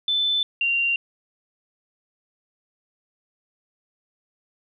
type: tone pair in turn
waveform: sine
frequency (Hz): 3520 / 2768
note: A7 / F7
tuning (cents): 0 / -16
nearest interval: major third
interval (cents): 416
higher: first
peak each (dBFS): -19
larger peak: neither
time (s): 0.08-0.43 / 0.61-0.96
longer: neither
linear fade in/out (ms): 2
effects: none